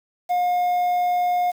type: tone with quantisation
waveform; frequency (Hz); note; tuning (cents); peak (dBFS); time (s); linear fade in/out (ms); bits
triangle; 715; F5; +41; -16; 0.29-1.52; 20; 7
effects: none